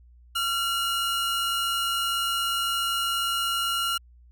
45% pulse tone pair together, 1370.9 / 2879 Hz, F6 / F#7, -33 / -48 cents, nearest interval octave + minor second, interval 1285 cents, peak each -27 dBFS, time 0.35-3.98 s, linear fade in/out 10 ms, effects added 60 Hz sine -50 dBFS peak until 4.31 s

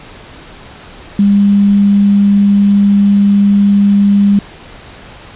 sine tone with quantisation, 201.4 Hz, G3, 47 cents sharp, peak -5 dBFS, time 1.19-4.39 s, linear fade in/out 2 ms, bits 5, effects pink hiss -34 dBFS RMS until 5.35 s + resampled to 8000 Hz

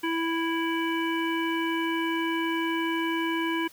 harmonic tone, 329.6 Hz, E4, in tune, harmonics 1 / 3 / 5 / 7 / 9, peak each -27 / -32 / -34 / -35 / -37 dBFS, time 0.03-3.68 s, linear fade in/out 10 ms, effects white hiss -53 dBFS RMS until 3.72 s

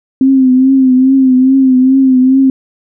sine tone with vibrato, 261.6 Hz, C4, in tune, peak -4 dBFS, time 0.21-2.5 s, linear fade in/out 2 ms, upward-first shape triangle, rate 2.4 Hz, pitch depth 60 cents each way, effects none

